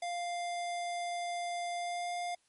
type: tone with pitch glide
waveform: square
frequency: 698.5 to 704.2 Hz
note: F5 to F5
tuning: 0 to +14 cents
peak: -35 dBFS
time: 0.02-2.35 s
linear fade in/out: 5 ms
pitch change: +14 cents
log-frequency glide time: 1.75-2.12 s
effects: white hiss -72 dBFS RMS until 2.48 s + MP3 48 kbps